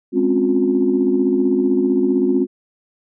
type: chord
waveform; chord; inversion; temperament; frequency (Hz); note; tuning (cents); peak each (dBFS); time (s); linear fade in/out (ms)
sine; Db major seventh; second; equal with one note detuned; 207.7 / 261.6 / 277.2 / 358.2; Ab3 / C4 / Db4 / F4; 0 / 0 / 0 / +44; -22 / -17 / -21 / -17; 0.12-2.47; 50
effects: tanh soft clip ceiling -4 dBFS